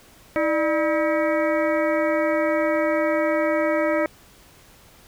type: harmonic tone with a mistuned harmonic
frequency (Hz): 321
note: E4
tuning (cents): -46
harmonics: 1 / 2 / 3 / 4 / 5 / 6 / 7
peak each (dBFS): -24 / -21 / -32 / -30 / -34 / -31 / -32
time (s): 0.36-4.06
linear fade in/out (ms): 0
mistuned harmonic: 2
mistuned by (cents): -120
effects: pink hiss -51 dBFS RMS until 5.07 s